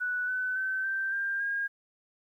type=tone with pitch steps; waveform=sine; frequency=1480 / 1507.6 / 1535.7 / 1564.4 / 1593.6 / 1623.3 Hz; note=F#6 / F#6 / G6 / G6 / G6 / G#6; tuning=0 / +32 / -36 / -4 / +28 / -40 cents; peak=-28 dBFS; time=0-1.68 s; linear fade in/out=20 ms; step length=280 ms; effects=11-bit